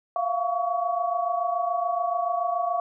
sine tone cluster, 680 / 707 / 1127 Hz, F5 / F5 / C#6, -46 / +21 / +28 cents, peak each -28 / -26 / -29 dBFS, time 0.16-2.8 s, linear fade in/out 2 ms, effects none

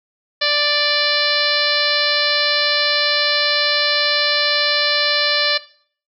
harmonic tone, 587.3 Hz, D5, in tune, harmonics 1 / 2 / 3 / 4 / 5 / 6 / 7 / 8 / 9, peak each -23 / -27 / -22 / -26 / -25 / -24 / -21 / -25 / -26 dBFS, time 0.41-5.58 s, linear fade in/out 10 ms, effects noise-tail reverb RT60 0.5 s tail -17 dB re dry

